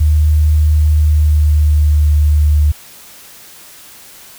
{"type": "tone with pitch glide", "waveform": "sine", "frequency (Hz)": [76.3, 74.77], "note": ["D#2", "D2"], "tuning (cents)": [-33, 32], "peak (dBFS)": -7, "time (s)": [0, 2.72], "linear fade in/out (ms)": 10, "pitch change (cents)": -35, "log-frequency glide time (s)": [0.88, 1.97], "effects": ["white hiss -38 dBFS RMS until 4.38 s"]}